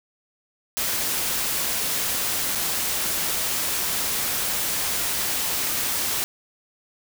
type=noise with dropouts; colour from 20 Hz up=white; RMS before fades=-25 dBFS; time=0.77-6.24 s; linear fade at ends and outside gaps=0 ms; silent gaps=2.551-2.556 s; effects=none